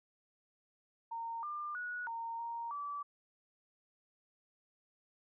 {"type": "tone with pitch steps", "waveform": "sine", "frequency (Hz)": [920, 1196, 1462, 920, 931, 1155], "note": ["A#5", "D6", "F#6", "A#5", "A#5", "D6"], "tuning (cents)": [-23, 31, -21, -23, -2, -29], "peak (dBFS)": -38, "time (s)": [1.11, 3.03], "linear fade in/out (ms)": 10, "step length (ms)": 320, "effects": []}